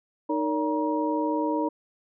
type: tone cluster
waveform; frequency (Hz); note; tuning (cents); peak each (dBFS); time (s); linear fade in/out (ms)
sine; 308.5 / 459.5 / 572 / 949; D#4 / A#4 / D5 / A#5; -15 / -25 / -46 / +31; -26 / -32 / -31 / -29; 0.29-1.69; 10
effects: none